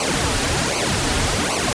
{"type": "noise with flanger", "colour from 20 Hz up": "pink", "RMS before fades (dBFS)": -20, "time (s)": [0, 1.73], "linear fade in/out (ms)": 2, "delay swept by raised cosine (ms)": [0.56, 5.96], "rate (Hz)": 1.3, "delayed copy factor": -1, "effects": ["resampled to 22050 Hz"]}